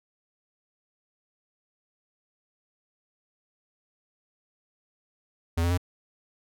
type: tone with pitch steps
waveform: square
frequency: 83.6 / 86.4 / 89.29 Hz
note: E2 / F2 / F2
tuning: +25 / -18 / +39 cents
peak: -23 dBFS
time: 5.57-5.777 s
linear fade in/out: 10 ms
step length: 69 ms
effects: none